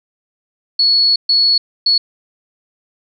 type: tone bursts at uneven times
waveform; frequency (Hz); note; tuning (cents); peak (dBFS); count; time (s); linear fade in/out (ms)
sine; 4385; C#8; -20; -9; 3; 0.79-1.16 / 1.29-1.58 / 1.86-1.98; 5
effects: none